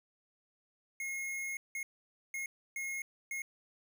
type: tone bursts at uneven times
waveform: square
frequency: 2157 Hz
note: C#7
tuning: 48 cents flat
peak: -37 dBFS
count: 5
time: 1-1.57 / 1.75-1.83 / 2.34-2.46 / 2.76-3.02 / 3.31-3.42 s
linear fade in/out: 2 ms
effects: 13-bit